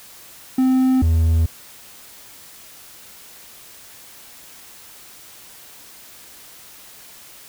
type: tone pair in turn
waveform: triangle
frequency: 259.3 / 81.49 Hz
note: C4 / E2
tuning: -15 / -19 cents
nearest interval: octave + minor sixth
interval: 2004 cents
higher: first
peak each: -11 dBFS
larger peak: neither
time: 0.58-1.02 / 1.02-1.46 s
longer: neither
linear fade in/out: 5 ms
effects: white hiss -43 dBFS RMS until 7.48 s